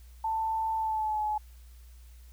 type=tone with pitch glide; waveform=sine; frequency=887 to 850.4 Hz; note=A5 to G#5; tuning=+14 to +41 cents; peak=-27 dBFS; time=0.24-1.38 s; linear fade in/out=5 ms; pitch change=-73 cents; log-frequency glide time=0.77-1.22 s; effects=added 60 Hz sine -48 dBFS peak until 2.32 s + white hiss -63 dBFS RMS until 2.32 s